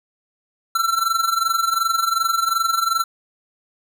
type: tone with amplitude modulation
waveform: square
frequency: 1348 Hz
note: E6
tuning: 38 cents sharp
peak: -15 dBFS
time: 0.75-3.04 s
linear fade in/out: 5 ms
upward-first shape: sine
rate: 22.7 Hz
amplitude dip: 75%
effects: none

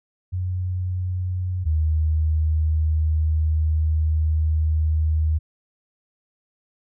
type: tone pair in turn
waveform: sine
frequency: 91 / 78.2 Hz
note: F#2 / D#2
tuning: -28 / +9 cents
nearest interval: minor third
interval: 263 cents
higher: first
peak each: -22 / -17 dBFS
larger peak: second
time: 0.32-1.65 / 1.65-5.39 s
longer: second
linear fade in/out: 20 ms
effects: none

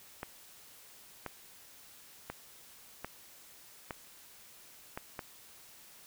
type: clicks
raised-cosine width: 0.5 ms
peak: -23 dBFS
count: 7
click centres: 0.231 / 1.263 / 2.3 / 3.046 / 3.908 / 4.975 / 5.192 s
effects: white hiss -56 dBFS RMS until 6.06 s

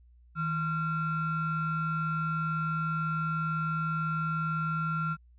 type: ring-modulated tone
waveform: triangle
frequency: 608 Hz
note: D#5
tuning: 40 cents flat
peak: -23 dBFS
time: 0.35-5.17 s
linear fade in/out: 50 ms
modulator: 767 Hz
effects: added 60 Hz sine -55 dBFS peak until 5.38 s + resampled to 8000 Hz

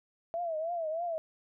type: tone with vibrato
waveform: sine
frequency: 659.3 Hz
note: E5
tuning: in tune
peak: -31 dBFS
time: 0.34-1.18 s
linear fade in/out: 0 ms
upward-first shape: triangle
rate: 3.2 Hz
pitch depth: 130 cents each way
effects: none

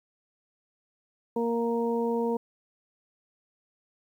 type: harmonic tone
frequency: 233.1 Hz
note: A#3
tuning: in tune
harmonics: 1 / 2 / 3 / 4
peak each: -29 / -27 / -41 / -34 dBFS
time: 1.36-2.37 s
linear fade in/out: 5 ms
effects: 10-bit

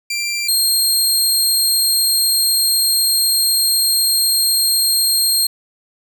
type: tone pair in turn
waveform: 20% pulse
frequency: 2364 / 4212 Hz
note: D7 / C8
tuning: +11 / +11 cents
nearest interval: minor seventh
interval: 1000 cents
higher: second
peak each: -14 / -7 dBFS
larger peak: second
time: 0.1-0.48 / 0.48-5.47 s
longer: second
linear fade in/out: 5 ms
effects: none

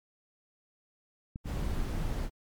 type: clicks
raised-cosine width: 5 ms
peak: -26 dBFS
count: 8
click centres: 1.359 / 1.458 / 1.551 / 1.588 / 1.626 / 1.732 / 1.788 / 1.97 s
type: noise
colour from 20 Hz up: brown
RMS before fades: -32 dBFS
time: 1.44-2.3 s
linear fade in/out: 50 ms
effects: MP3 96 kbps

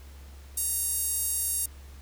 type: tone with high-pass filter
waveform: 5% pulse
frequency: 932.3 Hz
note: A#5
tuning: in tune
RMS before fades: -29 dBFS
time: 0.57-1.66 s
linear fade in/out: 5 ms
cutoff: 10000 Hz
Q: 1.1
effects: added 69 Hz sine -44 dBFS peak until 2.01 s + pink hiss -55 dBFS RMS until 2.01 s

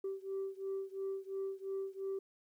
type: beating tone pair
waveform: sine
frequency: 386.9 / 389.8 Hz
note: G4 / G4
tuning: -23 / -10 cents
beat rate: 2.9 Hz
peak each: -39 / -40 dBFS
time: 0.04-2.19 s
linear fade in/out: 5 ms
effects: tanh soft clip ceiling -33 dBFS + 12-bit

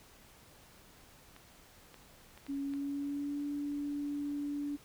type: clicks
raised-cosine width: 0.3 ms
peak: -36 dBFS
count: 5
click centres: 1.364 / 1.943 / 2.376 / 2.466 / 2.737 s
type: tone with pitch glide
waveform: sine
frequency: 278.5 to 288.7 Hz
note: C#4 to D4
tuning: +8 to -30 cents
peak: -34 dBFS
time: 2.48-4.77 s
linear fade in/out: 20 ms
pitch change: +62 cents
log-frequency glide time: 2.62-3.42 s
effects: pink hiss -59 dBFS RMS until 4.84 s

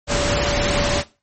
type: tone in noise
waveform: sine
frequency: 578 Hz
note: D5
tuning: 28 cents flat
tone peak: -22 dBFS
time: 0.07-1.04 s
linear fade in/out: 50 ms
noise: pink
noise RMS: -20 dBFS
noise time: 0.07-1.04 s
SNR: -5 dB
effects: noise-tail reverb RT60 0.3 s tail -18 dB re dry + MP3 32 kbps

